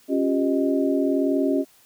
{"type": "tone cluster", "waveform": "sine", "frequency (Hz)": [275.5, 354.6, 395.8, 620], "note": ["C#4", "F4", "G4", "D#5"], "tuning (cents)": [-11, 26, 17, -6], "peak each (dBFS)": [-21, -26, -26, -27], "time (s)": [0.08, 1.65], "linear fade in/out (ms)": 50, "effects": ["white hiss -56 dBFS RMS until 1.85 s"]}